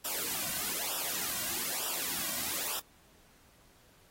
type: noise with flanger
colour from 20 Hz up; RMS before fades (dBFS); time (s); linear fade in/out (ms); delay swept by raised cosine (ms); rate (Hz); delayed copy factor
white; -35; 0.04-2.8; 10; 0.46 to 2.36; 1.1; -0.85
effects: pink hiss -63 dBFS RMS until 4.1 s + AAC 48 kbps